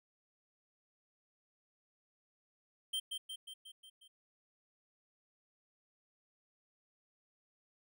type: tone with echo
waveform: square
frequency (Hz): 3139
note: G7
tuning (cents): +2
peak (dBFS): -35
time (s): 2.93-3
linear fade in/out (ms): 10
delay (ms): 180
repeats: 6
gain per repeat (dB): -4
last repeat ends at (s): 4.08
effects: none